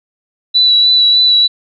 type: tone with vibrato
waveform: sine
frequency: 3951 Hz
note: B7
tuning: in tune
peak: -6 dBFS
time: 0.54-1.48 s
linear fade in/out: 20 ms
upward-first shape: sine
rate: 3.3 Hz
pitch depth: 17 cents each way
effects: none